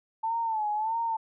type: tone with vibrato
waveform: sine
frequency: 880 Hz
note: A5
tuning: in tune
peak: -26 dBFS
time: 0.23-1.17 s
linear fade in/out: 10 ms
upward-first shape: sine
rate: 1.6 Hz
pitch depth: 87 cents each way
effects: none